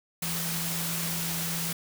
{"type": "tone in noise", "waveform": "sine", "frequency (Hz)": 166.9, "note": "E3", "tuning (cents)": 22, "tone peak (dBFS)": -34, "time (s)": [0.22, 1.73], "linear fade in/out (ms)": 5, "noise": "white", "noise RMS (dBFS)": -32, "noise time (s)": [0.22, 1.73], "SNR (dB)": -5, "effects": []}